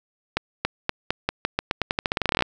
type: accelerating click train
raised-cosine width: 0.3 ms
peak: -5 dBFS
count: 23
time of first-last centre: 0.37-2.423 s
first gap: 280 ms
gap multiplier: 0.87
effects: none